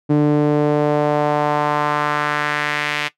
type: tone with band-pass filter sweep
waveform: sawtooth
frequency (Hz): 148.3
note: D3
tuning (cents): +17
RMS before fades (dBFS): -17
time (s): 0.09-3.09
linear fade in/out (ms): 20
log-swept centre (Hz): 300 to 2500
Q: 1.7
effects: noise-tail reverb RT60 0.1 s tail -17 dB re dry